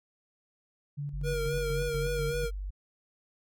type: tone with tremolo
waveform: sine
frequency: 143.8 Hz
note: D3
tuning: 36 cents flat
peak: -32 dBFS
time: 0.97-2.46 s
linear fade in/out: 20 ms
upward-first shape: square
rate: 4.1 Hz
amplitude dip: 50%
type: tone bursts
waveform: sine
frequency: 48.42 Hz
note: G1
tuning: 21 cents flat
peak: -33 dBFS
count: 4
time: 1.13-2.706 s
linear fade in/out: 10 ms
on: 370 ms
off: 32 ms
type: tone with vibrato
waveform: square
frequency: 472.2 Hz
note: A#4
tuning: 22 cents sharp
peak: -31 dBFS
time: 1.23-2.51 s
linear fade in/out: 50 ms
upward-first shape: sine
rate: 3.7 Hz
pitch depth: 41 cents each way
effects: none